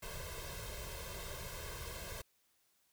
pink noise with comb filter, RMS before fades -45 dBFS, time 0.02-2.22 s, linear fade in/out 10 ms, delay 1.9 ms, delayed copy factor +1, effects white hiss -75 dBFS RMS until 2.92 s

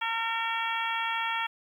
harmonic tone with a mistuned harmonic, 455.5 Hz, A#4, 40 cents flat, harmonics 2 / 3 / 4 / 5 / 6 / 7, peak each -32 / -34 / -35 / -36 / -37 / -37 dBFS, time 0.01-1.47 s, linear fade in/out 10 ms, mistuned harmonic 7, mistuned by +54 cents, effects 10-bit

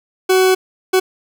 40% pulse tone bursts at uneven times, 374.4 Hz, F#4, 20 cents sharp, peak -9 dBFS, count 2, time 0.29-0.55 / 0.93-1 s, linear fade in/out 10 ms, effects none

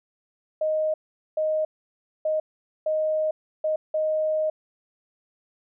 sine tone bursts at uneven times, 622.3 Hz, D#5, in tune, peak -21 dBFS, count 6, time 0.61-0.94 / 1.37-1.65 / 2.25-2.4 / 2.86-3.31 / 3.64-3.76 / 3.94-4.5 s, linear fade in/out 5 ms, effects none

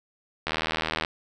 click train, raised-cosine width 0.3 ms, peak -10 dBFS, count 47, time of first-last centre 0.47-1.049 s, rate 79.5 Hz, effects none

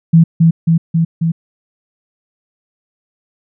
sine tone with echo, 164.81 Hz, E3, in tune, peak -3 dBFS, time 0.13-0.24 s, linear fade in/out 10 ms, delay 270 ms, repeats 4, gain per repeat -2 dB, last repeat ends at 1.32 s, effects none

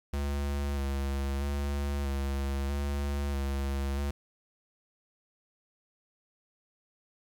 square tone with vibrato, 69.9 Hz, C#2, 15 cents sharp, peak -30 dBFS, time 0.13-4.11 s, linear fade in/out 5 ms, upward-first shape square, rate 0.78 Hz, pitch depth 25 cents each way, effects 10-bit

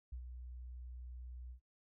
sine tone with ADSR envelope, 61.74 Hz, B1, in tune, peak -40 dBFS, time 0.12-1.6 s, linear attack 8 ms, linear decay 84 ms, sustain -6 dB, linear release 95 ms, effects noise-tail reverb RT60 0.1 s tail -21 dB re dry + tanh soft clip ceiling -38 dBFS

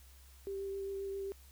sine tone with vibrato, 392 Hz, G4, in tune, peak -37 dBFS, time 0.47-1.32 s, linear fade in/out 0 ms, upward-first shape triangle, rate 7.5 Hz, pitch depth 13 cents each way, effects added 66 Hz sine -56 dBFS peak until 1.51 s + white hiss -63 dBFS RMS until 1.51 s

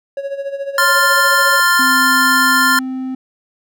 triangle tone with tremolo, 554.4 Hz, C#5, in tune, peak -16 dBFS, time 0.17-1.6 s, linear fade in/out 2 ms, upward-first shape sine, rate 14 Hz, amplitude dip 70%
square chord, F major, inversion second, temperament equal, 1046.5 / 1396.9 / 1760 Hz, C6 / F6 / A6, 0 / 0 / 0 cents, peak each -17 / -14 / -16 dBFS, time 0.78-2.79 s, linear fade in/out 2 ms
triangle tone, 260 Hz, C4, 11 cents flat, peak -18 dBFS, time 1.79-3.15 s, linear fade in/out 5 ms
effects none

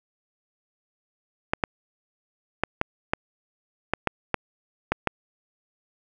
clicks, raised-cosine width 0.5 ms, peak -6 dBFS, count 10, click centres 1.535 / 1.638 / 2.636 / 2.814 / 3.135 / 3.936 / 4.073 / 4.343 / 4.92 / 5.073 s, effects none

